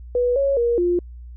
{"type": "tone with pitch steps", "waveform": "sine", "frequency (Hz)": [490.1, 553, 473.4, 351.5], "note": ["B4", "C#5", "A#4", "F4"], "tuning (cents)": [-13, -4, 27, 11], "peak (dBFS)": -16, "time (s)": [0.15, 0.99], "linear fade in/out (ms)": 2, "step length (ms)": 210, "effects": ["added 60 Hz sine -35 dBFS peak until 1.36 s"]}